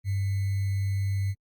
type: tone with sample-and-hold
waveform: sine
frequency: 98 Hz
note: G2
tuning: in tune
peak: -24 dBFS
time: 0.04-1.35 s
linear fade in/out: 50 ms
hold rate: 2100 Hz
effects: Opus 48 kbps